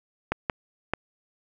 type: clicks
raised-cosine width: 0.5 ms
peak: -9 dBFS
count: 3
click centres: 0.32 / 0.498 / 0.936 s
effects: none